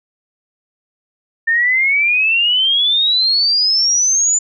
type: exponential sweep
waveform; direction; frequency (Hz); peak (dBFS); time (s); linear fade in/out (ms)
sine; up; 1797 to 7100; -11; 1.47-4.39; 10
effects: none